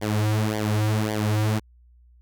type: tone with flanger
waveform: sawtooth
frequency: 107 Hz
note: A2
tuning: 48 cents flat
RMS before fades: -23 dBFS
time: 0.01-1.6 s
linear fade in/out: 20 ms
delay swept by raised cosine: 0.75 to 4.65 ms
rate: 1.8 Hz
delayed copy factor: -0.85
effects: added 60 Hz sine -51 dBFS peak until 2.21 s